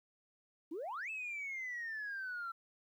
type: exponential two-way sweep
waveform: sine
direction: up then down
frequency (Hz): 292.8 to 2636 to 1340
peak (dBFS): -38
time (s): 0.71-2.52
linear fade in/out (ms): 10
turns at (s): 1.1
effects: tanh soft clip ceiling -36 dBFS + 12-bit